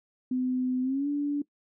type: tone with pitch glide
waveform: sine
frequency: 254.3 to 288.8 Hz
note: C4 to D4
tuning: -49 to -29 cents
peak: -25 dBFS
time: 0.31-1.42 s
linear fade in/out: 5 ms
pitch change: +220 cents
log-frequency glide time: 0.82-1.08 s
effects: noise-tail reverb RT60 0.1 s tail -20 dB re dry